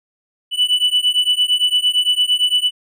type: beating tone pair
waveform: triangle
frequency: 2969 / 2977.8 Hz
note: F#7 / F#7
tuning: +5 / +10 cents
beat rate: 8.8 Hz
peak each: -15 dBFS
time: 0.51-2.71 s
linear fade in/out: 50 ms
effects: none